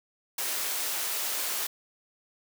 white high-pass noise, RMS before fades -31 dBFS, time 0.38-1.67 s, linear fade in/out 5 ms, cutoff 400 Hz, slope 12 dB/octave, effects none

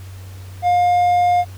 triangle tone, 710 Hz, F5, 28 cents sharp, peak -10 dBFS, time 0.62-1.45 s, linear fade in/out 50 ms, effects added 94 Hz sine -32 dBFS peak until 1.57 s + pink hiss -45 dBFS RMS until 1.57 s

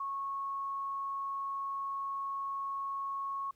sine tone, 1100 Hz, C#6, 14 cents flat, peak -34 dBFS, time 0-3.51 s, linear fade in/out 5 ms, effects pink hiss -72 dBFS RMS until 3.55 s

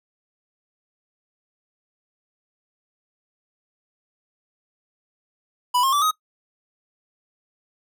square tone with pitch steps, 987.8 / 1071 / 1161.2 / 1259 Hz, B5 / C6 / D6 / D#6, 0 / +40 / -20 / +20 cents, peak -18 dBFS, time 5.74-6.112 s, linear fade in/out 10 ms, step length 93 ms, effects noise-tail reverb RT60 0.1 s tail -20 dB re dry

